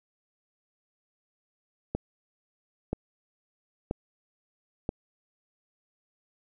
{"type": "click train", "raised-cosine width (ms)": 2, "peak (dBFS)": -15, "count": 4, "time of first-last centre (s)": [1.95, 4.891], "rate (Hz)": 1.02, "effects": []}